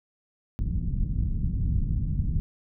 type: low-pass noise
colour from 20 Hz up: pink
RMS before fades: -26 dBFS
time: 0.59-2.4 s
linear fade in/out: 0 ms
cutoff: 180 Hz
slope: 24 dB/octave
effects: none